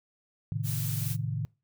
sine chord, A diminished, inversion none, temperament equal with one note detuned, 110 / 133.64 / 155.56 Hz, A2 / C3 / Eb3, 0 / +37 / 0 cents, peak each -32 / -34 / -34 dBFS, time 0.52-1.45 s, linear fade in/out 0 ms
blue noise, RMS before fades -37 dBFS, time 0.63-1.17 s, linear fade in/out 50 ms
effects noise-tail reverb RT60 0.3 s tail -24 dB re dry

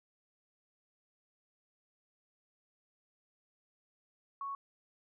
sine tone, 1108.7 Hz, C#6, in tune, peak -37 dBFS, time 4.41-4.55 s, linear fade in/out 2 ms, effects none

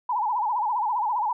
sine tone with vibrato, 912 Hz, A#5, 38 cents flat, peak -22 dBFS, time 0.09-1.33 s, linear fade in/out 5 ms, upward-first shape sine, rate 15 Hz, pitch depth 170 cents each way, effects none

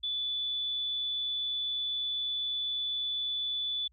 sine tone, 3472 Hz, A7, 24 cents flat, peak -30 dBFS, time 0.03-3.88 s, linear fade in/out 10 ms, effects added 60 Hz sine -63 dBFS peak until 3.92 s

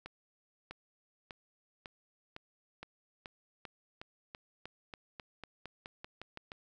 accelerating click train, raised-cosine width 0.3 ms, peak -28 dBFS, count 20, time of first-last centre 0.06-6.519 s, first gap 650 ms, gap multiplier 0.92, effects none

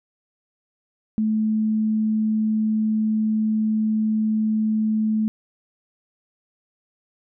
sine tone, 217.1 Hz, A3, 23 cents flat, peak -18 dBFS, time 1.18-5.28 s, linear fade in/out 0 ms, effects none

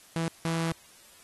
sawtooth tone bursts at uneven times, 164.81 Hz, E3, in tune, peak -23 dBFS, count 2, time 0.16-0.28 / 0.45-0.72 s, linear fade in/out 0 ms, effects white hiss -55 dBFS RMS until 1.23 s + AAC 32 kbps

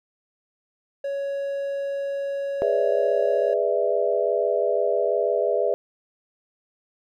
triangle tone, 557 Hz, C#5, 8 cents sharp, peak -23 dBFS, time 1.04-3.54 s, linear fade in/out 5 ms
sine chord, E dominant seventh, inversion first, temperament just, 412 / 494.4 / 593.3 / 659.3 Hz, G#4 / B4 / D5 / E5, -14 / +2 / +18 / 0 cents, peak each -25 dBFS, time 2.62-5.74 s, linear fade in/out 0 ms
effects none

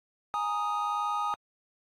triangle chord, Ab suspended second, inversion none, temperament equal, 830.6 / 932.3 / 1244.5 Hz, Ab5 / Bb5 / Eb6, 0 / 0 / 0 cents, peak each -31 / -34 / -28 dBFS, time 0.34-1.34 s, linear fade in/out 0 ms, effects AAC 64 kbps

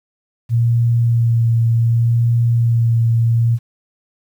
sine tone with vibrato, 116.54 Hz, A#2, in tune, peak -11 dBFS, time 0.49-3.59 s, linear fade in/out 50 ms, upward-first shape sine, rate 0.67 Hz, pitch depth 18 cents each way, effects 8-bit

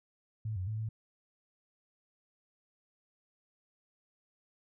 sine tone with pitch steps, 109 / 92.2 / 108.7 / 110.3 Hz, A2 / F#2 / A2 / A2, -16 / -6 / -21 / +5 cents, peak -33 dBFS, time 0.45-0.89 s, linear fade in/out 5 ms, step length 110 ms, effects none

